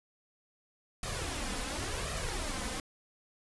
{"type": "noise with flanger", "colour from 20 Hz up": "pink", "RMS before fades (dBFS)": -36, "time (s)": [1.03, 2.8], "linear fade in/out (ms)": 2, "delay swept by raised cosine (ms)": [1.6, 4], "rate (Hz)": 0.92, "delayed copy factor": 0.6, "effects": ["resampled to 24000 Hz"]}